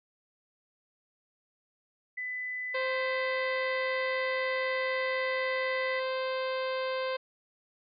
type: tone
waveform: sine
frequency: 2000 Hz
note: B6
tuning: 21 cents sharp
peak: -33 dBFS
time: 2.17-6 s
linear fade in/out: 10 ms
type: harmonic tone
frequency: 521 Hz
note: C5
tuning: 7 cents flat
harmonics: 1 / 2 / 3 / 4 / 5 / 6 / 7 / 8 / 9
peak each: -31 / -37 / -41 / -43 / -45 / -47 / -48 / -49 / -50 dBFS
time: 2.74-7.17 s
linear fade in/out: 10 ms
effects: none